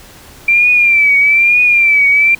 sine tone with vibrato, 2354 Hz, D7, 3 cents sharp, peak -6 dBFS, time 0.48-2.35 s, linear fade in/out 5 ms, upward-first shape triangle, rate 1.1 Hz, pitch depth 89 cents each way, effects pink hiss -38 dBFS RMS until 2.39 s

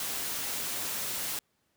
white noise, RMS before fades -34 dBFS, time 0-1.39 s, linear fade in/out 2 ms, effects pink hiss -74 dBFS RMS until 1.76 s + high-pass 80 Hz 12 dB/octave

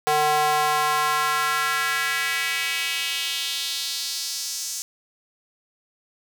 square tone with high-pass filter sweep, 151.1 Hz, D3, 50 cents sharp, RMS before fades -24 dBFS, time 0.07-4.82 s, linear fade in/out 0 ms, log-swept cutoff 650 to 6400 Hz, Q 2.3, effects none

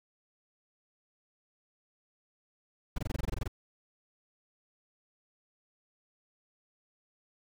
brown noise bursts, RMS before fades -31 dBFS, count 12, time 2.96-3.478 s, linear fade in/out 5 ms, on 23 ms, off 22 ms, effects none

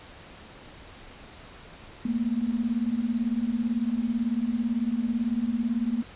sine beating tone pair, 221.5 / 239.5 Hz, A3 / A#3, +12 / +47 cents, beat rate 18 Hz, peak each -28 / -26 dBFS, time 2.05-6.03 s, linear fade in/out 5 ms, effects pink hiss -47 dBFS RMS until 6.15 s + resampled to 8000 Hz

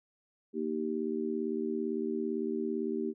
harmonic tone, 77.78 Hz, D#2, in tune, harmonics 3 / 4 / 5, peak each -35 / -36 / -34 dBFS, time 0.53-3.14 s, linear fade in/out 50 ms, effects none

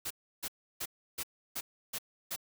white noise bursts, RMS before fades -37 dBFS, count 7, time 0.05-2.362 s, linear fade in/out 10 ms, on 56 ms, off 320 ms, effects none

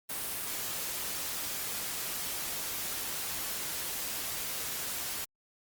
white noise, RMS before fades -36 dBFS, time 0.09-5.25 s, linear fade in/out 10 ms, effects Opus 32 kbps

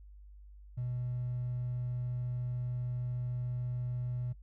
triangle tone with hard clipping, 123.47 Hz, B2, in tune, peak -34 dBFS, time 0.77-4.33 s, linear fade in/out 10 ms, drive 4 dB, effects noise-tail reverb RT60 0.1 s tail -18 dB re dry + added 50 Hz sine -50 dBFS peak until 4.42 s

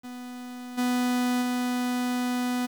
45% pulse tone with level steps, 247.8 Hz, B3, 6 cents sharp, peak -37 / -23 / -25 dBFS, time 0.03-2.67 s, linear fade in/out 20 ms, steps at 0.77 / 1.41 s, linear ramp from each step 20 ms, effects 9-bit

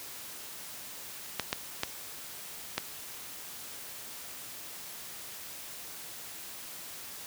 clicks, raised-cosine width 0.2 ms, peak -11 dBFS, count 4, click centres 1.397 / 1.529 / 1.834 / 2.78 s, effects white hiss -44 dBFS RMS until 7.26 s + high-pass 60 Hz 12 dB/octave

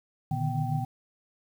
sine tone cluster, 118.4 / 147.5 / 154.4 / 243.7 / 776 Hz, A#2 / D3 / D#3 / B3 / G5, +27 / +8 / -13 / -23 / -18 cents, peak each -31 / -31 / -32 / -38 / -34 dBFS, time 0.31-0.85 s, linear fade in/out 5 ms, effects 9-bit

